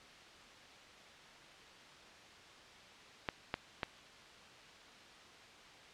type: clicks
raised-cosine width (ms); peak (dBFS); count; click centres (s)
0.3; -18; 3; 3.288 / 3.541 / 3.832
effects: white hiss -56 dBFS RMS until 5.93 s + low-pass 4000 Hz 12 dB/octave